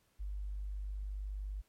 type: tone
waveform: sine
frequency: 49.82 Hz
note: G1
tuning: 29 cents sharp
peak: -37 dBFS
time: 0.19-1.62 s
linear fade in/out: 20 ms
effects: pink hiss -74 dBFS RMS until 1.68 s + MP3 64 kbps